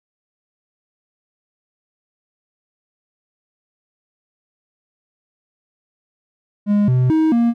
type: tone with pitch steps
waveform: triangle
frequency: 205.8 / 126.8 / 316.4 / 234.6 Hz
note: G#3 / B2 / D#4 / A#3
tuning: -16 / +46 / +29 / +11 cents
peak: -10 dBFS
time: 6.66-7.54 s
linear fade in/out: 50 ms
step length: 220 ms
effects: none